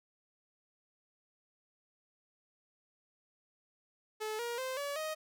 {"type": "tone with pitch steps", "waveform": "sawtooth", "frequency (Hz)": [431.9, 473.7, 519.6, 569.9, 625.1], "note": ["A4", "A#4", "C5", "C#5", "D#5"], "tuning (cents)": [-32, 28, -12, 48, 8], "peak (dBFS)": -32, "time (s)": [4.2, 5.15], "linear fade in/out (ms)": 20, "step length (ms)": 190, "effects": []}